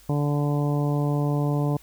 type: harmonic tone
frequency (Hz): 145.6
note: D3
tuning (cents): -15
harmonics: 1 / 2 / 3 / 4 / 5 / 6 / 7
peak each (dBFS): -22 / -28 / -32 / -34 / -36 / -38 / -39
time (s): 0.09-1.77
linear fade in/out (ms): 5
effects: added 50 Hz sine -54 dBFS peak until 1.82 s + white hiss -54 dBFS RMS until 1.82 s